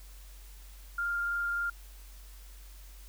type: tone with frequency modulation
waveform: sine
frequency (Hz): 1400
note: F6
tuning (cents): +4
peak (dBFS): -29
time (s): 0.98-1.7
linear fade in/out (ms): 5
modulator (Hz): 23.5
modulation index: 0.33
effects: added 47 Hz sine -47 dBFS peak until 3.08 s + white hiss -57 dBFS RMS until 3.08 s